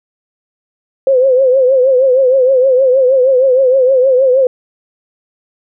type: tone with vibrato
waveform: sine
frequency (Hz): 520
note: C5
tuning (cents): -11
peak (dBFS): -6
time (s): 1.07-4.47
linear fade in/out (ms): 2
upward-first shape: triangle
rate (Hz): 6.4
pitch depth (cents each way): 99
effects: none

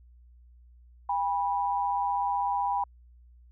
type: tone pair together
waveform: sine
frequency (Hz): 804.1 / 980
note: G5 / B5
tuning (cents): +44 / -14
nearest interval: minor third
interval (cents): 342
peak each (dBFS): -28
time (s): 1.09-2.84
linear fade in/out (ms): 5
effects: added 60 Hz sine -52 dBFS peak until 3.51 s

